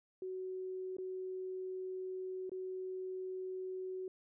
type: tone with dropouts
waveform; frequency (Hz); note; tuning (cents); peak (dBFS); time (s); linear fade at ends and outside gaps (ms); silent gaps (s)
sine; 373.1; F#4; +14; -39; 0.22-4.08; 2; 0.968-0.984 / 2.495-2.517
effects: none